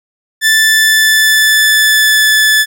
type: tone with pitch glide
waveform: sawtooth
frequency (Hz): 1760 to 1735.8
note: A6 to A6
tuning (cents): 0 to -24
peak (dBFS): -3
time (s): 0.41-2.66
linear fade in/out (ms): 50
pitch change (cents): -24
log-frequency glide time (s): 0.56-2.33
effects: none